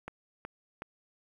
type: click train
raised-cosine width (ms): 0.5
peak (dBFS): -24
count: 3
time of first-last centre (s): 0.08-0.821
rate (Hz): 2.7
effects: 9-bit